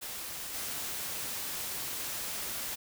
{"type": "noise with level steps", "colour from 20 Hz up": "white", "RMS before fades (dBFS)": [-40, -37], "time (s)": [0.01, 2.76], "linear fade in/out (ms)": 20, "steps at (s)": 0.54, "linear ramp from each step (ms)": 5, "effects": []}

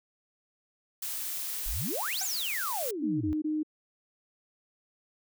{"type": "noise", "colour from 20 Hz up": "blue", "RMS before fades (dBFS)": -35, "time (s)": [1.02, 2.91], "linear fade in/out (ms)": 5}
{"type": "exponential two-way sweep", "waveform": "sine", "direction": "up then down", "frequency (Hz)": [30.52, 7620, 72.3], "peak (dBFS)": -32, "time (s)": [1.66, 3.33], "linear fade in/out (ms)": 0, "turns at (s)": 2.24}
{"type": "tone with exponential decay", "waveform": "25% pulse", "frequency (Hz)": 766, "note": "G5", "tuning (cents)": -40, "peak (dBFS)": -31, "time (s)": [2.21, 2.3], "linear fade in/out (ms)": 5, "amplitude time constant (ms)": 18}
{"type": "tone bursts", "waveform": "sine", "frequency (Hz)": 307.4, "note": "D#4", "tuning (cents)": -21, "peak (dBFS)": -27, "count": 3, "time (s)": [3.02, 3.632], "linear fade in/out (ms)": 10, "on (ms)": 190, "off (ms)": 21}
{"effects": []}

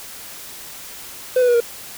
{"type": "tone with pitch steps", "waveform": "triangle", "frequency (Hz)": [507, 494.6, 482.4, 470.6], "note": ["B4", "B4", "B4", "A#4"], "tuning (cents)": [45, 3, -41, 16], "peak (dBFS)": -10, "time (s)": [1.36, 1.604], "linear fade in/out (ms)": 5, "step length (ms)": 61, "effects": ["white hiss -36 dBFS RMS until 1.97 s"]}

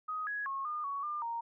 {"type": "tone with pitch steps", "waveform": "sine", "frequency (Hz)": [1254, 1671, 1089, 1215, 1119, 1200, 930], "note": ["D#6", "G#6", "C#6", "D#6", "C#6", "D6", "A#5"], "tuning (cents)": [13, 10, -31, -42, 16, 37, -4], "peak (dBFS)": -34, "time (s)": [0.08, 1.41], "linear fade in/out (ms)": 10, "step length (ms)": 190, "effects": []}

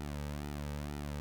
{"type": "tone with flanger", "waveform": "sawtooth", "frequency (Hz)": 73, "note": "D2", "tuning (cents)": -10, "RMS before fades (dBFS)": -40, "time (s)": [0, 1.2], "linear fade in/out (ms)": 0, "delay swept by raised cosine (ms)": [1.8, 2.9], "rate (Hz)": 2.1, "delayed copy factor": -0.7, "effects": []}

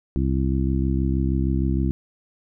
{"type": "harmonic tone", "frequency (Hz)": 66.4, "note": "C2", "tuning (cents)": 26, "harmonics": [1, 2, 3, 4, 5], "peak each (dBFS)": [-22, -25, -27, -28, -29], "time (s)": [0.16, 1.91], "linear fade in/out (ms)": 0, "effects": []}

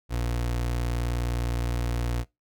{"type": "tone", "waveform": "30% pulse", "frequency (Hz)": 59.4, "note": "A#1", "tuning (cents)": 33, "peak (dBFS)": -23, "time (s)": [0.09, 2.25], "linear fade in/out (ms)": 50, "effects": ["noise-tail reverb RT60 0.2 s tail -22 dB re dry"]}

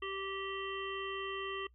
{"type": "harmonic tone", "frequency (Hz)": 389.2, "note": "G4", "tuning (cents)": -12, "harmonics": [1, 3, 5, 7, 8], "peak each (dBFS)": [-41, -42, -46, -46, -46], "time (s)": [0.02, 1.67], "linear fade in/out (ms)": 5, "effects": ["noise-tail reverb RT60 0.1 s tail -22 dB re dry", "added 60 Hz sine -61 dBFS peak until 1.74 s"]}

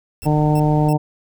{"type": "tone bursts", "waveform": "5% pulse", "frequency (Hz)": 2676, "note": "E7", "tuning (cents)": 25, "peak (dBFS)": -25, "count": 3, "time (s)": [0.22, 0.929], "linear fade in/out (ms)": 0, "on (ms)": 43, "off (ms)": 290}
{"type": "noise", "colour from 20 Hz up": "brown", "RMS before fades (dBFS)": -33, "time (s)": [0.22, 0.9], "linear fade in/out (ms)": 10}
{"type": "harmonic tone", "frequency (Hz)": 151, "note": "D3", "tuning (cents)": 48, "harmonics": [1, 2, 3, 4, 5, 6], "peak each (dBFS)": [-15, -20, -25, -25, -24, -26], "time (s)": [0.25, 0.98], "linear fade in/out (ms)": 20}
{"effects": []}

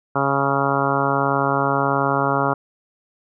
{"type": "harmonic tone", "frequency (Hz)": 138.59, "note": "C#3", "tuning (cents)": 0, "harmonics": [1, 2, 3, 4, 5, 6, 7, 8, 9, 10], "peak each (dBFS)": [-26, -26, -26, -26, -26, -26, -26, -26, -26, -26], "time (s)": [0.15, 2.54], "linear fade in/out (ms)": 10, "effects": []}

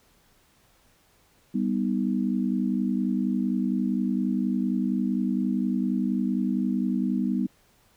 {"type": "chord", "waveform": "sine", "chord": "G augmented", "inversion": "none", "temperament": "equal", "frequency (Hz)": [196, 246.9, 311.1], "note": ["G3", "B3", "D#4"], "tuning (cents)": [0, 0, 0], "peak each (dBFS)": [-26, -26, -31], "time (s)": [1.54, 7.47], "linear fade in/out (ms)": 10, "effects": ["pink hiss -62 dBFS RMS until 7.96 s"]}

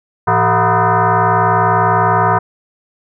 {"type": "tone with frequency modulation", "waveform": "sine", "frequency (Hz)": 110, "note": "A2", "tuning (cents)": 0, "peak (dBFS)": -9, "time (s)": [0.27, 2.39], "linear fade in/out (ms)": 10, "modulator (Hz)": 280, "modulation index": 4.5, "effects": []}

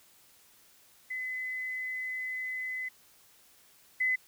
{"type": "tone pair in turn", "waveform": "sine", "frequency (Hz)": [2023, 2023], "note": ["B6", "B6"], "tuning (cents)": [41, 41], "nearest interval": "unison", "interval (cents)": 0, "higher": "neither", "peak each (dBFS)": [-33, -25], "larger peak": "second", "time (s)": [[1.1, 2.89], [4, 4.16]], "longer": "first", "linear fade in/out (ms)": 10, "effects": ["white hiss -61 dBFS RMS until 4.27 s"]}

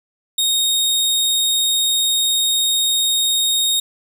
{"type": "tone", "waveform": "sawtooth", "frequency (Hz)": 3723, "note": "A#7", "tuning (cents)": -3, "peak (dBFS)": -12, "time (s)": [0.38, 3.8], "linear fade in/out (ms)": 5, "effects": []}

